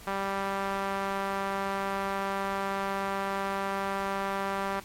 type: tone with band-pass filter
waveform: sawtooth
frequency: 196 Hz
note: G3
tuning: in tune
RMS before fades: -31 dBFS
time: 0.07-4.8 s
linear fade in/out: 5 ms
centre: 1100 Hz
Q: 1.2
effects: pink hiss -49 dBFS RMS until 4.84 s + MP3 64 kbps